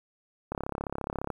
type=click train; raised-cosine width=1 ms; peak=-18 dBFS; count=28; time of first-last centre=0.52-1.303 s; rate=34.5 Hz; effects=9-bit

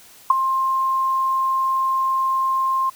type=tone with ADSR envelope; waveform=sine; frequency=1058 Hz; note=C6; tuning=19 cents sharp; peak=-6 dBFS; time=0.3-2.9 s; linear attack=5 ms; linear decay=13 ms; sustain=-11 dB; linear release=9 ms; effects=white hiss -47 dBFS RMS until 2.95 s

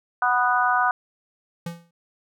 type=harmonic tone; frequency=246.9 Hz; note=B3; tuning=in tune; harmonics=3 / 4 / 5 / 6; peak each=-23 / -24 / -23 / -23 dBFS; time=0.22-0.91 s; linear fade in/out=2 ms
type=tone with exponential decay; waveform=square; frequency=169.9 Hz; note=F3; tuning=47 cents flat; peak=-27 dBFS; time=1.66-1.91 s; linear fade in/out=5 ms; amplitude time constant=53 ms
effects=none

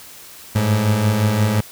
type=beating tone pair; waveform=30% pulse; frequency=101.8 / 107.5 Hz; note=G#2 / A2; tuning=-34 / -40 cents; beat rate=5.7 Hz; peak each=-19 / -13 dBFS; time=0.55-1.61 s; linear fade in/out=10 ms; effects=white hiss -40 dBFS RMS until 1.71 s

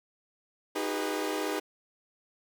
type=chord; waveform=sawtooth; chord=G# minor seventh; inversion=second; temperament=equal with one note detuned; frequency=311.1 / 370 / 406.1 / 493.9 Hz; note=D#4 / F#4 / G#4 / B4; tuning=0 / 0 / -39 / 0 cents; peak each=-30 / -35 / -30 / -33 dBFS; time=0.75-1.6 s; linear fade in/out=10 ms; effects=none

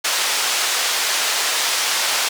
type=band-pass noise; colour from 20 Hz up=white; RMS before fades=-20 dBFS; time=0.04-2.29 s; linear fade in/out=10 ms; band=620 to 6500 Hz; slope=12 dB/octave; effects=none

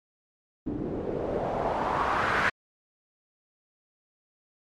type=noise with low-pass filter sweep; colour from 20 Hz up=white; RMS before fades=-28 dBFS; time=0.66-2.5 s; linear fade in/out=10 ms; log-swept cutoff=280 to 1700 Hz; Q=2.4; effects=MP3 64 kbps

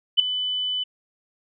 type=tone with ADSR envelope; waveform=sine; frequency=3000 Hz; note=F#7; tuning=23 cents sharp; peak=-9 dBFS; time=0.17-0.84 s; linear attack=26 ms; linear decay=5 ms; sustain=-14 dB; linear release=13 ms; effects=none

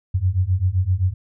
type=beating tone pair; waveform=sine; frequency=88.6 / 96.3 Hz; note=F2 / G2; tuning=+25 / -30 cents; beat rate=7.7 Hz; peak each=-20 / -19 dBFS; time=0.14-1.14 s; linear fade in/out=10 ms; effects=none

